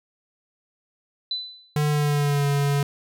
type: tone with exponential decay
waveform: sine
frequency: 4000 Hz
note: B7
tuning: 21 cents sharp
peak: -22 dBFS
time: 1.31-1.77 s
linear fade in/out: 2 ms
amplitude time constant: 100 ms
type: tone with pitch glide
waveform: square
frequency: 149.2 to 142.05 Hz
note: D3 to C#3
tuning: +28 to +43 cents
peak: -20 dBFS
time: 1.76-2.83 s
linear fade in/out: 2 ms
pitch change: -85 cents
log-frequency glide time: 1.88-2.46 s
effects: none